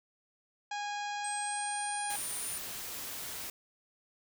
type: harmonic tone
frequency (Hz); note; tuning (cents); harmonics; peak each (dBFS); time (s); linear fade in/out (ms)
823; G#5; -16; 1 / 2 / 3 / 4 / 5 / 6 / 7 / 8 / 9; -36 / -42 / -46 / -48 / -50 / -52 / -53 / -54 / -55; 0.71-2.16; 5
type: linear sweep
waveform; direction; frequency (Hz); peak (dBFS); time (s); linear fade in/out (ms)
sine; up; 8230 to 9580; -37; 1.24-2.58; 5
type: noise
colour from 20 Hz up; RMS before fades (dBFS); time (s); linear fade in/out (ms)
white; -41; 2.1-3.5; 2
effects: none